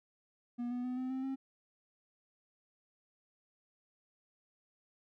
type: tone with pitch steps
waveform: triangle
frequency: 241 / 246.1 / 251.2 / 256.5 / 261.9 / 267.4 Hz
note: B3 / B3 / B3 / C4 / C4 / C4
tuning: -42 / -6 / +30 / -34 / +2 / +38 cents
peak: -33 dBFS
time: 0.58-1.36 s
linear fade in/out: 20 ms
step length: 130 ms
effects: none